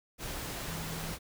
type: tone in noise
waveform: sine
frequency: 162.3 Hz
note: E3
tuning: 27 cents flat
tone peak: -41 dBFS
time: 0.63-1.17 s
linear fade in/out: 50 ms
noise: pink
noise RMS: -39 dBFS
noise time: 0.18-1.19 s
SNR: -5 dB
effects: none